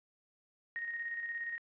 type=tone with tremolo; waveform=sine; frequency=1864.7 Hz; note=A#6; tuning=in tune; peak=-35 dBFS; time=0.76-1.58 s; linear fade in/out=0 ms; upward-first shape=square; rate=17 Hz; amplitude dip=40%; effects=resampled to 8000 Hz + 12-bit